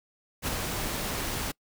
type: noise with ADSR envelope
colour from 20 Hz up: pink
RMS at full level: -28 dBFS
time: 0.42-1.52 s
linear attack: 51 ms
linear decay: 19 ms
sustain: -4 dB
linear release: 13 ms
effects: noise-tail reverb RT60 0.1 s tail -25 dB re dry